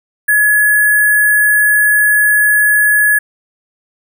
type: tone with sample-and-hold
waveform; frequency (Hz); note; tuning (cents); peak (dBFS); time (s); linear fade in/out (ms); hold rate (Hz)
sine; 1694; G#6; +34; -7; 0.28-3.19; 10; 11025
effects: none